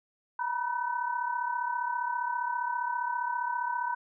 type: tone cluster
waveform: sine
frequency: 940 / 975 / 1515 Hz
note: A#5 / B5 / F#6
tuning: +14 / -23 / +40 cents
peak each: -34 / -31 / -36 dBFS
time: 0.39-3.95 s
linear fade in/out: 5 ms
effects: none